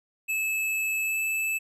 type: tone with pitch glide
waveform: square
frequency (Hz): 2606 to 2623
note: E7 to E7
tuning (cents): -20 to -9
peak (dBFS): -26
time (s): 0.28-1.59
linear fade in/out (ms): 20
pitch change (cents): +11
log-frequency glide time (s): 1.04-1.18
effects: none